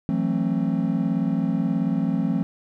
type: chord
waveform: triangle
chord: F# half-diminished seventh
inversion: third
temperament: just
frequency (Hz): 166.5 / 185 / 222 / 266.4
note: E3 / F#3 / A3 / C4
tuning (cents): +18 / 0 / +16 / +31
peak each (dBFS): -24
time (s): 0.09-2.43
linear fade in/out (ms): 0
effects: none